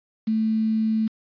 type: tone with quantisation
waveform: sine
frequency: 220 Hz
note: A3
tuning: in tune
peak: -19 dBFS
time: 0.27-1.08 s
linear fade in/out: 10 ms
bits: 7
effects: resampled to 11025 Hz